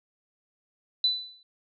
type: tone with exponential decay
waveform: sine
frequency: 3990 Hz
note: B7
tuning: 17 cents sharp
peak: -18 dBFS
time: 1.04-1.43 s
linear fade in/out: 2 ms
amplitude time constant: 83 ms
effects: none